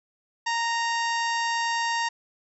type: harmonic tone with a mistuned harmonic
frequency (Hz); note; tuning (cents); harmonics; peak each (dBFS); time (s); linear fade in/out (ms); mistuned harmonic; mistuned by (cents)
929; A#5; -6; 1 / 2 / 3 / 4 / 5 / 6 / 7 / 8; -26 / -29 / -35 / -39 / -37 / -37 / -42 / -43; 0.46-2.09; 10; 7; -30
effects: none